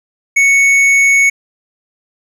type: tone with hard clipping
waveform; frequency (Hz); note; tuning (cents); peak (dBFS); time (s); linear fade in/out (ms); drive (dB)
sine; 2217; C#7; 0; -8; 0.36-1.3; 10; 7
effects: none